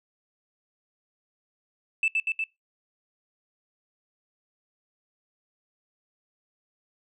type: tone with echo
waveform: sine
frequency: 2637 Hz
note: E7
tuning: in tune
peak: -19 dBFS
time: 2.03-2.08 s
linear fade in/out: 2 ms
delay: 120 ms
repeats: 3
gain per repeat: -2 dB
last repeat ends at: 2.44 s
effects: noise-tail reverb RT60 0.2 s tail -23 dB re dry + tanh soft clip ceiling -17 dBFS